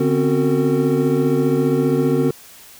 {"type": "tone cluster", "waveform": "triangle", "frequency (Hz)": [145.6, 252.8, 267.8, 368.9, 456.1], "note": ["D3", "B3", "C4", "F#4", "A#4"], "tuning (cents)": [-15, 41, 40, -5, -38], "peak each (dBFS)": -19, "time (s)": [0, 2.31], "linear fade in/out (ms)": 5, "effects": ["white hiss -43 dBFS RMS until 2.79 s"]}